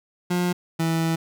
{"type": "tone pair in turn", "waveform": "30% pulse", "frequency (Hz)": [177.8, 163.78], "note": ["F3", "E3"], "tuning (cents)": [31, -11], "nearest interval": "minor second", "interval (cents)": 142, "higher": "first", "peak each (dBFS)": -18, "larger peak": "neither", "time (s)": [[0.3, 0.53], [0.79, 1.16]], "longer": "second", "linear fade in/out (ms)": 10, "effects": []}